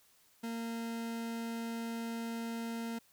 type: tone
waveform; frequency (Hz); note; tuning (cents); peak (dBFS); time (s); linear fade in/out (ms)
40% pulse; 230; A#3; -23; -36; 0.43-2.99; 10
effects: white hiss -67 dBFS RMS until 3.12 s